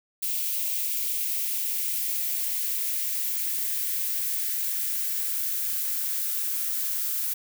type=noise with high-pass filter sweep; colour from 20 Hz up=violet; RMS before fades=-28 dBFS; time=0.22-7.34 s; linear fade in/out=10 ms; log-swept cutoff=2500 to 1300 Hz; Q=2.2; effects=none